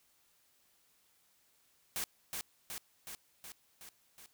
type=noise with echo; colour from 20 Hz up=white; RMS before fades=-37 dBFS; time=1.96-2.04 s; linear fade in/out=0 ms; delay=370 ms; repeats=6; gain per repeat=-3 dB; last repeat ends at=4.26 s; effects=white hiss -71 dBFS RMS until 4.33 s